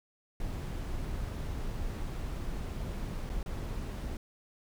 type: noise with dropouts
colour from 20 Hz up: brown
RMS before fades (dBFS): -36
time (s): 0.4-4.17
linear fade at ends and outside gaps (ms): 2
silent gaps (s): 3.294-3.299 / 3.43-3.46
effects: none